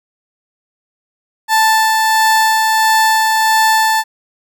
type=tone with tremolo; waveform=30% pulse; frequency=881 Hz; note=A5; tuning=2 cents sharp; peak=-6 dBFS; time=1.48-4.04 s; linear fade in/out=50 ms; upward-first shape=sine; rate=1.5 Hz; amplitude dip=25%; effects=none